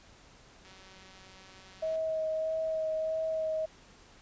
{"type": "click train", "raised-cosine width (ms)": 0.2, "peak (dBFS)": -38, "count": 248, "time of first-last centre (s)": [0.65, 1.957], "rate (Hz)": 189}
{"type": "tone with vibrato", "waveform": "sine", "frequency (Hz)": 636, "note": "D#5", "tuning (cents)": 38, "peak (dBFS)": -29, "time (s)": [1.82, 3.66], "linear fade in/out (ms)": 10, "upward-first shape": "sine", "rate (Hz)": 1.6, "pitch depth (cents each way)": 13}
{"effects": ["pink hiss -57 dBFS RMS until 4.21 s", "resampled to 16000 Hz"]}